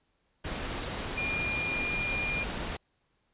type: tone in noise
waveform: sine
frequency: 2415 Hz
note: D7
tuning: 48 cents sharp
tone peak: -30 dBFS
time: 1.17-2.44 s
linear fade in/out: 10 ms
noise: pink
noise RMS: -35 dBFS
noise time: 0.44-2.77 s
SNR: +2 dB
effects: pink hiss -74 dBFS RMS until 3.33 s + resampled to 8000 Hz